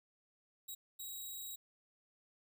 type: tone bursts at uneven times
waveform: 5% pulse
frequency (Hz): 3831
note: A#7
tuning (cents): +47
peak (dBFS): -36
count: 2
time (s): 0.68-0.75 / 0.99-1.56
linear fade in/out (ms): 10
effects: none